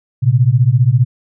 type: beating tone pair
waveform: sine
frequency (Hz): 116.54 / 131.54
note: A#2 / C3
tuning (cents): 0 / +10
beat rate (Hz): 15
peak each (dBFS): -11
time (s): 0.22-1.05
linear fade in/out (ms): 20
effects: none